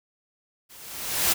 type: noise with level ramp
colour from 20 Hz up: white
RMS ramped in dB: -49 to -19 dBFS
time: 0.69-1.34 s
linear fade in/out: 20 ms
effects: none